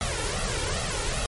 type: noise with flanger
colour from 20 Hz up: pink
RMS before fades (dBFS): -28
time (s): 0.01-1.26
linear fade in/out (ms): 0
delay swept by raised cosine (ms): 1.5 to 2.2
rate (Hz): 2.5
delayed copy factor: +0.85
effects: MP3 48 kbps